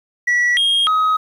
sine tone with pitch steps, 1943 / 3245 / 1265 Hz, B6 / G#7 / D#6, -29 / -41 / +28 cents, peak -10 dBFS, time 0.27-1.17 s, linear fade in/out 10 ms, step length 300 ms, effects tanh soft clip ceiling -12 dBFS + 8-bit

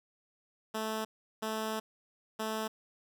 10% pulse tone bursts at uneven times, 218.9 Hz, A3, 9 cents flat, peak -25 dBFS, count 3, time 0.74-1.05 / 1.42-1.8 / 2.39-2.68 s, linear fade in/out 10 ms, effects none

